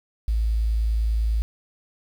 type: tone with quantisation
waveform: sine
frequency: 55 Hz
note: A1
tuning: in tune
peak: -19 dBFS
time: 0.28-1.42 s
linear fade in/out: 0 ms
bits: 8
effects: none